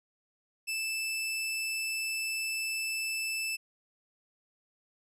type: tone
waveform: sawtooth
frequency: 2637 Hz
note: E7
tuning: in tune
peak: -28 dBFS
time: 0.67-3.57 s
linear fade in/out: 20 ms
effects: resampled to 32000 Hz